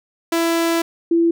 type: tone pair in turn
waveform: sawtooth / sine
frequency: 333.4 / 335.7 Hz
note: E4 / E4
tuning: +20 / +32 cents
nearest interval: unison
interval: 12 cents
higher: second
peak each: -12 dBFS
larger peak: neither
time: 0.32-0.82 / 1.11-1.31 s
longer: first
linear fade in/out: 5 ms
effects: none